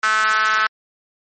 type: tone with high-pass filter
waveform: sawtooth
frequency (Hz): 216.7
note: A3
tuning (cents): -26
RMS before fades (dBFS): -17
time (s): 0.03-0.67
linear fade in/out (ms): 5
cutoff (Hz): 1400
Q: 8.6
effects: low-pass 11000 Hz 12 dB/octave + MP3 32 kbps